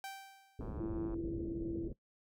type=tone with exponential decay; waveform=sawtooth; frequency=780 Hz; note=G5; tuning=9 cents flat; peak=-37 dBFS; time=0.04-0.78 s; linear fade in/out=1 ms; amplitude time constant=160 ms
type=low-pass noise; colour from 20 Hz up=pink; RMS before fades=-43 dBFS; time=0.59-1.93 s; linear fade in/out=5 ms; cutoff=500 Hz; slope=48 dB/octave
type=click train; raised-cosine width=1 ms; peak=-38 dBFS; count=59; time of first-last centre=0.61-1.142 s; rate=109 Hz
type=tone; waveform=sine; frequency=333.3 Hz; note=E4; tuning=19 cents sharp; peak=-37 dBFS; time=0.8-1.88 s; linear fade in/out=5 ms
effects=noise-tail reverb RT60 0.1 s tail -19 dB re dry